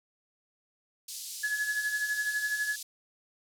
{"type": "band-pass noise", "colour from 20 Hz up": "pink", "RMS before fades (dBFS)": -41, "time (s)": [1.08, 2.83], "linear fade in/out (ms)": 5, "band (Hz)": [4100, 13000], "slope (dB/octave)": 24}
{"type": "tone with tremolo", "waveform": "sine", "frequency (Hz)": 1700, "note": "G#6", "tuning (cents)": 40, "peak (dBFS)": -26, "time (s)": [1.43, 2.76], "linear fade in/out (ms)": 10, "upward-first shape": "sine", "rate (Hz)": 12, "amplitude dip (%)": 60}
{"effects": []}